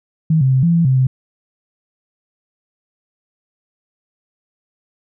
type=tone with pitch steps; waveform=sine; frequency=159.1 / 132.1 / 131 / 169.5 / 168.2 / 131.2 / 130 Hz; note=D#3 / C3 / C3 / E3 / E3 / C3 / C3; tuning=+39 / +17 / +2 / +49 / +35 / +5 / -11 cents; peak=-10 dBFS; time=0.3-1.07 s; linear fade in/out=5 ms; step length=110 ms; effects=none